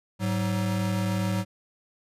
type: tone pair together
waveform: square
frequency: 105.28 / 188 Hz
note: G#2 / F#3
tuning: +24 / +28 cents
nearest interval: minor seventh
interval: 1004 cents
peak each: -28 dBFS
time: 0.19-1.45 s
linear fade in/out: 50 ms
effects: resampled to 32000 Hz